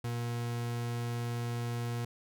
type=tone; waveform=40% pulse; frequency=118.9 Hz; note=A#2; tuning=35 cents sharp; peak=-32 dBFS; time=0.04-2.05 s; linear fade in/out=5 ms; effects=none